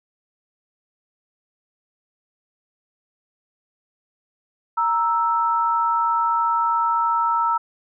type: tone pair together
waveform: sine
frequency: 932.3 / 1318.5 Hz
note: A#5 / E6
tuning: 0 / 0 cents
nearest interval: tritone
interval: 600 cents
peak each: -20 dBFS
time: 4.77-7.58 s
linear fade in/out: 10 ms
effects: none